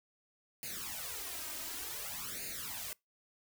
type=noise with flanger; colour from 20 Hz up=white; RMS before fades=-42 dBFS; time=0.63-2.93 s; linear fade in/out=0 ms; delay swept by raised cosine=0.44 to 3.24 ms; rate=0.55 Hz; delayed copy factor=+1; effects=noise-tail reverb RT60 0.2 s tail -25 dB re dry